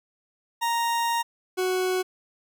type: tone pair in turn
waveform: 40% pulse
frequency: 932.3 / 370 Hz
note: A#5 / F#4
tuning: 0 / 0 cents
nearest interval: octave + major third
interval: 1600 cents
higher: first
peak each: -22 / -22 dBFS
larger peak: neither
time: 0.61-1.23 / 1.57-2.03 s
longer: first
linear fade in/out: 20 ms
effects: none